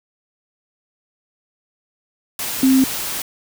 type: tone in noise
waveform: sine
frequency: 263.6 Hz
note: C4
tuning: 13 cents sharp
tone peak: -10 dBFS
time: 2.63-2.84 s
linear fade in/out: 2 ms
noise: white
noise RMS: -25 dBFS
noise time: 2.39-3.22 s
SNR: +12 dB
effects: none